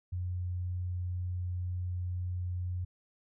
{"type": "tone", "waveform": "sine", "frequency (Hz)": 89.8, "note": "F2", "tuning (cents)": 49, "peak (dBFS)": -32, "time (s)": [0.12, 2.85], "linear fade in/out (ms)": 10, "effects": []}